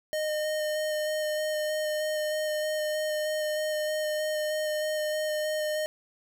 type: tone with vibrato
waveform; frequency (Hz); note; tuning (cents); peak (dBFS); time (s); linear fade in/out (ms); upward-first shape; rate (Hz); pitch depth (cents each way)
square; 613; D#5; -26; -28; 0.13-5.86; 0; square; 3.2; 9
effects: none